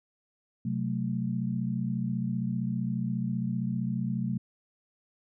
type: chord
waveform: sine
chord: F# diminished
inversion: second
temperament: equal with one note detuned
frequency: 129.09 / 185 / 220 Hz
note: C3 / F#3 / A3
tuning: -23 / 0 / 0 cents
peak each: -32 dBFS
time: 0.65-4.38 s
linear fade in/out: 5 ms
effects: none